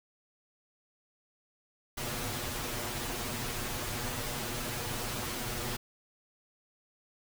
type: noise with comb filter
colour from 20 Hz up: pink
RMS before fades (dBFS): -36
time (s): 1.97-5.77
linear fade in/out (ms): 10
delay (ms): 8.3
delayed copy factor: +0.95
effects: none